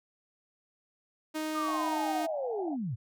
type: tone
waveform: sawtooth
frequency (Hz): 311.1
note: D#4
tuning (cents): 0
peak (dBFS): -28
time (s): 1.34-2.27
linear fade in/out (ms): 20
type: linear sweep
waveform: sine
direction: down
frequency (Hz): 1249 to 98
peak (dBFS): -31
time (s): 1.54-2.96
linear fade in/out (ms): 20
type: band-pass noise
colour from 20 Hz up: pink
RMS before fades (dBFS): -41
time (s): 1.65-2.77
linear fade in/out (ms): 50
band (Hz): 660 to 810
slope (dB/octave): 96
effects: none